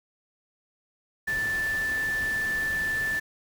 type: tone in noise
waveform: sine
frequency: 1760 Hz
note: A6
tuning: in tune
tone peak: -25 dBFS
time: 1.27-3.2 s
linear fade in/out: 10 ms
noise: pink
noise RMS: -39 dBFS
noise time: 1.27-3.2 s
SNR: +11 dB
effects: none